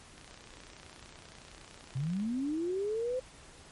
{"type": "click train", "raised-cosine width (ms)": 0.2, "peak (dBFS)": -33, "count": 63, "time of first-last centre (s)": [0.18, 2.2], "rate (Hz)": 30.7}
{"type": "linear sweep", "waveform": "sine", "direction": "up", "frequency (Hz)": [123.47, 520], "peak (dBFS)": -30, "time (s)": [1.95, 3.2], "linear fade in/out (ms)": 10}
{"effects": ["pink hiss -54 dBFS RMS until 3.71 s", "MP3 48 kbps"]}